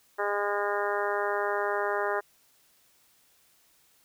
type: harmonic tone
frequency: 204 Hz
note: G#3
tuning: 31 cents flat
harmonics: 2 / 3 / 4 / 5 / 6 / 7 / 8 / 9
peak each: -31 / -33 / -34 / -35 / -36 / -36 / -37 / -38 dBFS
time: 0.18-2.21 s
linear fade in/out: 20 ms
effects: white hiss -64 dBFS RMS until 4.04 s